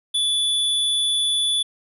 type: tone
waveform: square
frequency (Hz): 3459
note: A7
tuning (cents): -30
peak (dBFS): -19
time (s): 0.14-1.63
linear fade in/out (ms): 10
effects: resampled to 32000 Hz